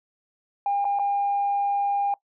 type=tone with dropouts; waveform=sine; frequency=805 Hz; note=G5; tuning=46 cents sharp; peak=-20 dBFS; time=0.66-2.14 s; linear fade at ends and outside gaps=2 ms; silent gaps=0.845-0.851 / 0.989-0.995 s; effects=noise-tail reverb RT60 0.1 s tail -21 dB re dry + tanh soft clip ceiling -17 dBFS